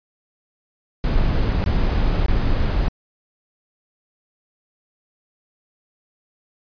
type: noise bursts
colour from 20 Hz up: brown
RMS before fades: -18 dBFS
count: 3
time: 1.04-2.884 s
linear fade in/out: 0 ms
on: 600 ms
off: 22 ms
effects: resampled to 11025 Hz